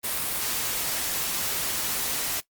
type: noise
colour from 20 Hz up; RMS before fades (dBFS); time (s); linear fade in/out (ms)
white; -28; 0.03-2.41; 20
effects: noise-tail reverb RT60 0.1 s tail -19 dB re dry + Opus 32 kbps